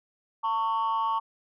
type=tone pair together; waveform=sine; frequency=902 / 1111.5 Hz; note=A5 / C#6; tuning=+43 / +4 cents; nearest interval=major third; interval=361 cents; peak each=-25 dBFS; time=0.43-1.2 s; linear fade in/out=20 ms; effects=tanh soft clip ceiling -21 dBFS